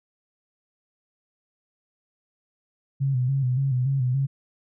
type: tone with vibrato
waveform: sine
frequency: 131.2 Hz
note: C3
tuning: 5 cents sharp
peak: -20 dBFS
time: 3-4.27 s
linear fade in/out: 20 ms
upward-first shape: square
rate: 3.5 Hz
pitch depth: 73 cents each way
effects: none